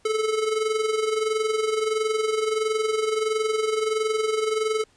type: tone with amplitude modulation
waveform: square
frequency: 435.2 Hz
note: A4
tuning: 19 cents flat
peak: -20 dBFS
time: 0.05-4.84 s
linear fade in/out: 5 ms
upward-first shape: sine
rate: 21.5 Hz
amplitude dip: 60%
effects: pink hiss -61 dBFS RMS until 4.96 s + resampled to 22050 Hz